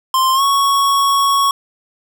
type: tone with pitch glide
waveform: square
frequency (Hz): 1048 to 1109.7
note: C6 to C#6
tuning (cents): +2 to +2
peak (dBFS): -12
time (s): 0.14-1.51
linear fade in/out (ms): 2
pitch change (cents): +100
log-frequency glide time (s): 0.34-0.42
effects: none